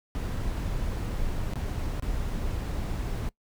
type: noise with dropouts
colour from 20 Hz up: brown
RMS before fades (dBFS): -30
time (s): 0.15-3.29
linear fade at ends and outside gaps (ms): 0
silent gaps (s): 1.535-1.557 / 1.997-2.024
effects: noise-tail reverb RT60 0.1 s tail -22 dB re dry